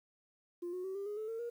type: tone with pitch steps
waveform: sine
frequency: 349.2 / 364.7 / 380.8 / 397.7 / 415.3 / 433.7 / 452.9 / 472.9 Hz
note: F4 / F#4 / F#4 / G4 / G#4 / A4 / A#4 / A#4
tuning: 0 / -25 / +50 / +25 / 0 / -25 / -50 / +25 cents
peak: -36 dBFS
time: 0.62-1.5 s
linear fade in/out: 10 ms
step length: 110 ms
effects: tanh soft clip ceiling -35 dBFS + 11-bit